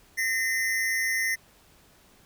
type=tone pair together; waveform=square; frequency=1841 / 2043 Hz; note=A#6 / C7; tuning=-22 / -42 cents; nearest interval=major second; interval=180 cents; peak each=-28 dBFS; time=0.17-1.36 s; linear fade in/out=20 ms; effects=pink hiss -58 dBFS RMS until 2.25 s